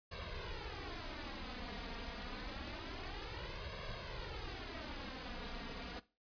pink noise with flanger, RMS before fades -45 dBFS, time 0.11-6 s, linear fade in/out 10 ms, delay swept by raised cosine 1.8 to 4.3 ms, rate 0.27 Hz, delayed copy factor +0.75, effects noise-tail reverb RT60 0.3 s tail -18 dB re dry + resampled to 11025 Hz

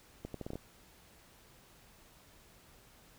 accelerating click train, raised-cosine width 2 ms, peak -27 dBFS, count 7, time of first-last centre 0.25-0.556 s, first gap 93 ms, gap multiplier 0.75, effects pink hiss -61 dBFS RMS until 3.18 s

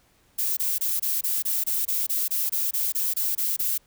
violet noise bursts, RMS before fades -25 dBFS, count 16, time 0.38-3.78 s, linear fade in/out 10 ms, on 190 ms, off 24 ms, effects pink hiss -62 dBFS RMS until 3.86 s

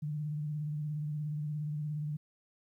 sine tone with vibrato, 150.1 Hz, D3, 38 cents sharp, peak -33 dBFS, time 0.02-2.17 s, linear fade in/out 10 ms, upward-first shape sine, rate 17 Hz, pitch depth 44 cents each way, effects 12-bit

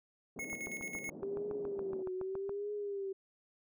pink band-pass noise, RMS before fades -49 dBFS, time 0.36-2.03 s, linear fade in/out 5 ms, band 190 to 540 Hz, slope 24 dB/octave
click train, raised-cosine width 1 ms, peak -31 dBFS, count 16, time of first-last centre 0.39-2.494 s, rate 7.13 Hz
square tone with tremolo, 2181 Hz, C#7, 29 cents flat, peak -39 dBFS, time 0.39-1.1 s, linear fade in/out 5 ms, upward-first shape square, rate 9.2 Hz, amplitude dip 55%
sine tone with vibrato, 392 Hz, G4, in tune, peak -36 dBFS, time 1.22-3.13 s, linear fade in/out 10 ms, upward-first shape triangle, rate 0.83 Hz, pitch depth 110 cents each way
effects none

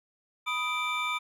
triangle tone cluster, 989 / 1249 / 2341 / 3572 Hz, B5 / D#6 / D7 / A7, +2 / +6 / -6 / +25 cents, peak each -34 / -31 / -30 / -35 dBFS, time 0.46-1.19 s, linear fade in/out 20 ms, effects none

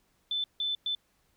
sine tone bursts at uneven times, 3520 Hz, A7, in tune, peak -28 dBFS, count 3, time 0.31-0.44 / 0.6-0.75 / 0.86-0.95 s, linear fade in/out 2 ms, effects pink hiss -71 dBFS RMS until 1.36 s

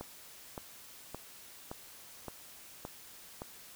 click train, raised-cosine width 1 ms, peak -26 dBFS, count 7, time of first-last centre 0.01-3.419 s, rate 1.76 Hz, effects white hiss -53 dBFS RMS until 3.75 s

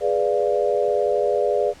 sine chord, G# diminished seventh, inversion none, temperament equal, 415.3 / 493.9 / 587.3 / 698.5 Hz, G#4 / B4 / D5 / F5, 0 / 0 / 0 / 0 cents, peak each -22 / -23 / -22 / -27 dBFS, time 0-1.74 s, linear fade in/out 50 ms, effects pink hiss -47 dBFS RMS until 1.8 s + low-pass 8000 Hz 12 dB/octave

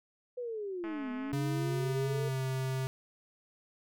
sine linear two-way sweep, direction down then up, 503 to 245.5 to 453.4 Hz, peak -35 dBFS, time 0.37-2.29 s, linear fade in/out 10 ms, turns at 1.11 s
click train, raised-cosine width 0.5 ms, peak -31 dBFS, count 103, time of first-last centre 0.84-1.317 s, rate 214 Hz
square tone with pitch glide, 138.2 to 131.73 Hz, C#3 to C3, -5 to +12 cents, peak -32 dBFS, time 1.33-2.87 s, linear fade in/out 0 ms, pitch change -83 cents, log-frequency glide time 1.51-2.46 s
effects none

